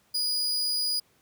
40% pulse tone, 4912 Hz, D#8, 23 cents flat, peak -24 dBFS, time 0.14-1 s, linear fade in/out 10 ms, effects pink hiss -65 dBFS RMS until 1.21 s + high-pass 80 Hz 12 dB/octave

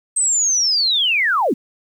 sine linear sweep, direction down, 8330 to 185 Hz, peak -14 dBFS, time 0.16-1.54 s, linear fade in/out 10 ms, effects 8-bit

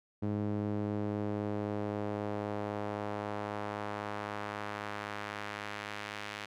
sawtooth tone with band-pass filter sweep, 103.83 Hz, G#2, in tune, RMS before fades -37 dBFS, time 0.22-6.46 s, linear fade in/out 10 ms, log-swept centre 260 to 2400 Hz, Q 0.94, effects none

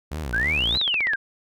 sawtooth tone with vibrato, 66.7 Hz, C2, 34 cents sharp, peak -24 dBFS, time 0.11-0.78 s, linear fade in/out 10 ms, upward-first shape sine, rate 3.1 Hz, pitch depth 300 cents each way
sine exponential two-way sweep, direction up then down, 1484 to 4115 to 1553 Hz, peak -20 dBFS, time 0.33-1.16 s, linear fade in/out 10 ms, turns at 0.78 s
click train, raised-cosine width 0.3 ms, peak -15 dBFS, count 7, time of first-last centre 0.75-1.135 s, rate 15.6 Hz
effects none

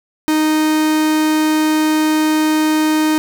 45% pulse tone, 310 Hz, D#4, 6 cents flat, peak -12 dBFS, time 0.28-3.18 s, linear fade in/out 0 ms, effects none

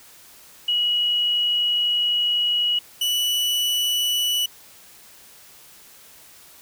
sine / 40% pulse tone pair in turn, 2912 / 2958 Hz, F#7 / F#7, -28 / -1 cents, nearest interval unison, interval 27 cents, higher second, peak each -18 / -19 dBFS, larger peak first, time 0.68-2.79 / 3.01-4.46 s, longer first, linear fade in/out 5 ms, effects white hiss -48 dBFS RMS until 6.61 s

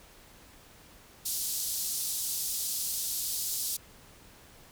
white band-pass noise, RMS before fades -33 dBFS, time 1.25-3.77 s, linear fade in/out 10 ms, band 4100 to 15000 Hz, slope 24 dB/octave, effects pink hiss -55 dBFS RMS until 4.71 s

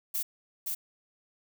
violet noise with echo, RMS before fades -31 dBFS, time 0.14-0.23 s, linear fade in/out 10 ms, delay 520 ms, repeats 1, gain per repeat -2 dB, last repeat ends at 0.75 s, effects none

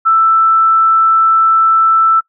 sine tone, 1325 Hz, E6, 9 cents sharp, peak -6 dBFS, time 0.05-2.21 s, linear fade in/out 20 ms, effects noise-tail reverb RT60 0.1 s tail -21 dB re dry

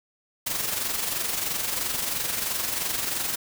white noise with amplitude modulation, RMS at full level -26 dBFS, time 0.46-3.36 s, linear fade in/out 10 ms, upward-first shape sine, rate 23 Hz, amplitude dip 50%, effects none

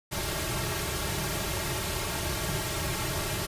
pink noise with comb filter, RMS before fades -31 dBFS, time 0.11-3.47 s, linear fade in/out 20 ms, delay 4 ms, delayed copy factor -1, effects resampled to 32000 Hz

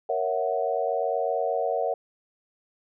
sine chord, F# dominant seventh, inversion first, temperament equal, 466.2 / 554.4 / 659.3 / 740 Hz, A#4 / C#5 / E5 / F#5, 0 / 0 / 0 / 0 cents, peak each -29 dBFS, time 0.09-1.94 s, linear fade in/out 5 ms, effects none

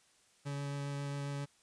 40% pulse tone with vibrato, 141.7 Hz, C#3, 38 cents sharp, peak -36 dBFS, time 0.45-1.46 s, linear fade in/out 20 ms, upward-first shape sine, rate 7.4 Hz, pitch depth 8 cents each way, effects white hiss -68 dBFS RMS until 1.62 s + resampled to 22050 Hz

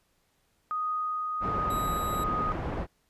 sine tone with tremolo, 1244.5 Hz, D#6, in tune, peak -27 dBFS, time 0.71-2.52 s, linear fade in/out 0 ms, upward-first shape triangle, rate 1.3 Hz, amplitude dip 25%
pink low-pass noise, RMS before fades -33 dBFS, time 1.4-2.87 s, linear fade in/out 50 ms, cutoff 1200 Hz, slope 12 dB/octave
5% pulse tone, 3872 Hz, B7, 35 cents flat, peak -32 dBFS, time 1.7-2.24 s, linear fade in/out 5 ms
effects pink hiss -71 dBFS RMS until 3.09 s + resampled to 32000 Hz

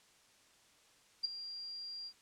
sine tone with ADSR envelope, 4768 Hz, D8, 25 cents sharp, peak -28 dBFS, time 1.23-2.13 s, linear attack 18 ms, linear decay 12 ms, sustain -14 dB, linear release 66 ms, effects white hiss -66 dBFS RMS until 2.21 s + low-pass 8000 Hz 12 dB/octave

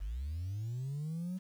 sine linear sweep, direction up, 45.26 to 188.6 Hz, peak -34 dBFS, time 0-1.39 s, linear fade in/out 20 ms, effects tanh soft clip ceiling -32 dBFS + 10-bit

